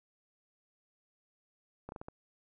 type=slowing click train; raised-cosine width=1 ms; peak=-29 dBFS; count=5; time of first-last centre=1.89-2.084 s; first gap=31 ms; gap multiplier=1.31; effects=none